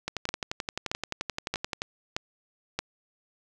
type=two click trains; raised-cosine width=0.2 ms; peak=-13 / -11 dBFS; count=21 / 5; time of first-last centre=0.08-1.819 / 0.29-2.79 s; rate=11.5 / 1.6 Hz; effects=none